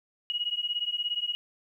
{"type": "beating tone pair", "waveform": "sine", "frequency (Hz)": [2890, 2907], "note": ["F#7", "F#7"], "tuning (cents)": [-41, -31], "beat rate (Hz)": 17, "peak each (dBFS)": -31, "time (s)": [0.3, 1.35], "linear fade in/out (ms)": 0, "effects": ["11-bit"]}